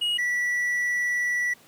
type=tone pair in turn; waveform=triangle; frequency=2890 / 1953.2 Hz; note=F#7 / B6; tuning=-41 / -20 cents; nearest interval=perfect fifth; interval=679 cents; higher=first; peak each=-21 dBFS; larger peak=neither; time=0.01-0.18 / 0.18-1.54 s; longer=second; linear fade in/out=10 ms; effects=pink hiss -54 dBFS RMS until 1.67 s + high-pass 150 Hz 12 dB/octave